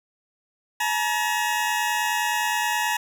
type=tone pair together; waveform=20% pulse; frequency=856.5 / 946 Hz; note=A5 / A#5; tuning=-47 / +25 cents; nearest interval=major second; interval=172 cents; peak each=-20 dBFS; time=0.8-2.97 s; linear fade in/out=5 ms; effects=none